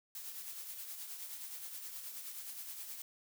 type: noise with tremolo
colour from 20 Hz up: blue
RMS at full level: -44 dBFS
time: 0.15-3.02 s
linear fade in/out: 2 ms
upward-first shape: triangle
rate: 9.5 Hz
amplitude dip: 50%
effects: none